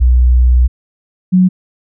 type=tone pair in turn; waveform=sine; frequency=61.74 / 183.84 Hz; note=B1 / F#3; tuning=0 / -11 cents; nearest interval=octave + perfect fifth; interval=1889 cents; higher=second; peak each=-5 dBFS; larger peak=neither; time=0-0.68 / 1.32-1.49 s; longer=first; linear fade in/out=20 ms; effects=none